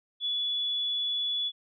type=tone; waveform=sine; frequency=3421 Hz; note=A7; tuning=49 cents flat; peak=-27 dBFS; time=0.2-1.52 s; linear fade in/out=50 ms; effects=none